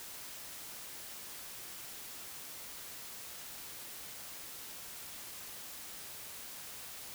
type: silence
effects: white hiss -47 dBFS RMS until 7.14 s